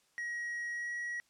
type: tone with pitch glide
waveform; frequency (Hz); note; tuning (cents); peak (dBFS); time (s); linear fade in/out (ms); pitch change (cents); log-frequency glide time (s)
triangle; 1900 to 1913.2; A#6 to A#6; +33 to +44; -34; 0.18-1.2; 0; +11; 0.72-0.92
effects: white hiss -71 dBFS RMS until 1.29 s + low-pass 9000 Hz 12 dB/octave